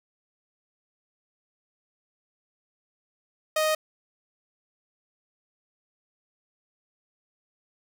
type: tone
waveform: sawtooth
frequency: 622.3 Hz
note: D#5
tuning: in tune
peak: -18 dBFS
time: 3.56-3.75 s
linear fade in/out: 5 ms
effects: none